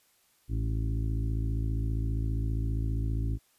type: harmonic tone with a mistuned harmonic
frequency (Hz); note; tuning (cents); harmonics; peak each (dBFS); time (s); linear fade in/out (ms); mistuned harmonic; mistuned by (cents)
55; A1; 0; 1 / 2 / 3 / 4 / 5 / 6 / 7; -29 / -31 / -44 / -47 / -41 / -46 / -52; 0.48-3.39; 50; 6; -18
effects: white hiss -67 dBFS RMS until 3.58 s + resampled to 32000 Hz